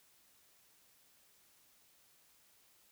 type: silence
effects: white hiss -68 dBFS RMS until 2.91 s